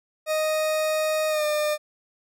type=tone with pitch glide; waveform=40% pulse; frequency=622.3 to 602.5 Hz; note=D#5 to D5; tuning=0 to +44 cents; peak=-21 dBFS; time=0.26-1.78 s; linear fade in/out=50 ms; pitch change=-56 cents; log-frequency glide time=1.29-1.44 s; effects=none